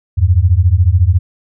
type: beating tone pair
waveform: sine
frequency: 82.6 / 96.6 Hz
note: E2 / G2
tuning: +4 / -25 cents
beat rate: 14 Hz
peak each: -10 dBFS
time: 0.17-1.19 s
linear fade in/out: 20 ms
effects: none